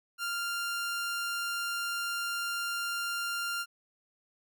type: tone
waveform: sawtooth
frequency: 1394 Hz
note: F6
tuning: 4 cents flat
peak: -28 dBFS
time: 0.18-3.66 s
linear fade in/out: 50 ms
effects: none